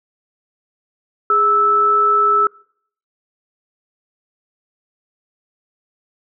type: tone pair together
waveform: sine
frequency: 413.3 / 1312 Hz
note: G#4 / E6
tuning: -8 / -9 cents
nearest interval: octave + minor sixth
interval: 1999 cents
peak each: -21 / -11 dBFS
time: 1.3-2.47 s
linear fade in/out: 2 ms
effects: noise-tail reverb RT60 0.6 s tail -24 dB re dry